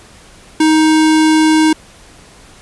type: tone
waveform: square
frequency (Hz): 313.4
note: D#4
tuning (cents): +13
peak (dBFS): -8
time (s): 0.6-1.73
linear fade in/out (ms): 5
effects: pink hiss -41 dBFS RMS until 2.61 s + resampled to 24000 Hz